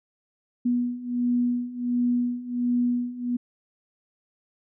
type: beating tone pair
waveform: sine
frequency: 242.8 / 244.2 Hz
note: B3 / B3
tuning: -29 / -19 cents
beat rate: 1.4 Hz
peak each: -27 / -24 dBFS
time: 0.65-3.37 s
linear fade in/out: 10 ms
effects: none